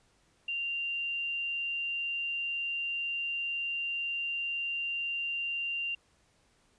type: tone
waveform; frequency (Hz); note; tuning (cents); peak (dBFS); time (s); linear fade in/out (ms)
sine; 2779; F7; -9; -31; 0.48-5.95; 5
effects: pink hiss -68 dBFS RMS until 6.78 s + resampled to 22050 Hz